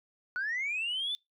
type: linear sweep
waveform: sine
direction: up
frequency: 1443 to 3559 Hz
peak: -29 dBFS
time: 0.36-1.15 s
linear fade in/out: 0 ms
effects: noise-tail reverb RT60 0.2 s tail -26 dB re dry + tanh soft clip ceiling -27 dBFS